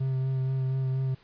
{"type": "tone with vibrato", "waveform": "triangle", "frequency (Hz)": 131.9, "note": "C3", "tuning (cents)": 14, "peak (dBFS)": -23, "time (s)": [0, 1.15], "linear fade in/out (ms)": 10, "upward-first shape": "sine", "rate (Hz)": 4.2, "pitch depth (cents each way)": 16, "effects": ["pink hiss -59 dBFS RMS until 1.23 s", "resampled to 11025 Hz"]}